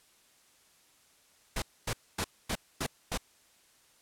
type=noise bursts; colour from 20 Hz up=pink; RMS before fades=-32 dBFS; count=6; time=1.56-3.176 s; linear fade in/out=5 ms; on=61 ms; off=250 ms; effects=white hiss -64 dBFS RMS until 4.01 s + low-pass 11000 Hz 12 dB/octave